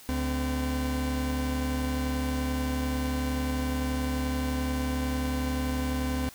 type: tone pair together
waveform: 40% pulse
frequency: 71.9 / 256.2 Hz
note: D2 / C4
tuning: -36 / -36 cents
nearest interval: octave + minor seventh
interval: 2200 cents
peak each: -29 / -29 dBFS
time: 0.09-6.29 s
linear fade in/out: 0 ms
effects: white hiss -50 dBFS RMS until 6.34 s